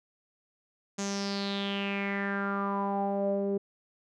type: tone with low-pass filter sweep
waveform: sawtooth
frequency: 199 Hz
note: G3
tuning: 26 cents sharp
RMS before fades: -31 dBFS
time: 0.98-3.58 s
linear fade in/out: 10 ms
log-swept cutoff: 6800 to 440 Hz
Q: 5.9
effects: none